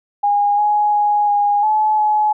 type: tone with pitch steps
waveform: sine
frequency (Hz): 818 / 835 / 830 / 820 / 858 / 849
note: G#5 / G#5 / G#5 / G#5 / A5 / G#5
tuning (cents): -26 / +9 / -1 / -22 / -44 / +38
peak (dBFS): -12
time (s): 0.23-2.33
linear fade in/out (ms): 10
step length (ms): 350
effects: none